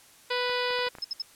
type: harmonic tone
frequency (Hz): 493.9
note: B4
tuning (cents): 0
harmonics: 1 / 2 / 3 / 4 / 5 / 6 / 7 / 8 / 9 / 10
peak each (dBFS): -30 / -33 / -35 / -36 / -37 / -38 / -38 / -39 / -40 / -40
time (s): 0.3-0.89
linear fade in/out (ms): 10
type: clicks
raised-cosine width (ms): 0.5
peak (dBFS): -28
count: 6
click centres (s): 0.496 / 0.706 / 0.79 / 0.868 / 0.952 / 0.985
type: tone bursts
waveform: sine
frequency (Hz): 5180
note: E8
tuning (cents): -31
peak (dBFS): -28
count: 3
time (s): 1.02-1.221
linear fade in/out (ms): 5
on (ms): 25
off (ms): 63
effects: white hiss -55 dBFS RMS until 1.35 s + low-pass 12000 Hz 12 dB/octave